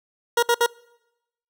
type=tone bursts; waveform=20% pulse; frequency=473.5 Hz; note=A#4; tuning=27 cents sharp; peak=-11 dBFS; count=3; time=0.37-0.663 s; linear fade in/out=5 ms; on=57 ms; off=61 ms; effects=noise-tail reverb RT60 0.9 s tail -25 dB re dry